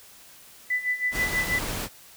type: tone with tremolo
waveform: sine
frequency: 1993 Hz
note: B6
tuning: 15 cents sharp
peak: -21 dBFS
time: 0.7-1.59 s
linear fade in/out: 5 ms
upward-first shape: sine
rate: 6.2 Hz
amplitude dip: 80%
type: noise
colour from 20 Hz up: pink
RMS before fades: -31 dBFS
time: 1.11-1.89 s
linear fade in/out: 50 ms
effects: white hiss -50 dBFS RMS until 2.16 s